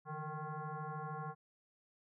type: tone with frequency modulation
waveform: sine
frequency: 467 Hz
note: A#4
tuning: 3 cents sharp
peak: -40 dBFS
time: 0.05-1.35 s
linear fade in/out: 50 ms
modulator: 307 Hz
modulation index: 2.7
effects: none